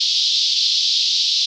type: band-pass noise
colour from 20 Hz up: pink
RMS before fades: -18 dBFS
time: 0-1.46 s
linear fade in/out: 10 ms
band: 3400 to 5200 Hz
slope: 48 dB/octave
effects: none